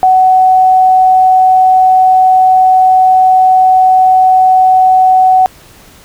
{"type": "tone", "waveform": "sine", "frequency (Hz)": 748, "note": "F#5", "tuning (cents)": 19, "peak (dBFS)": -3, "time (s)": [0.03, 5.46], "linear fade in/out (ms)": 0, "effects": ["pink hiss -39 dBFS RMS until 6.04 s"]}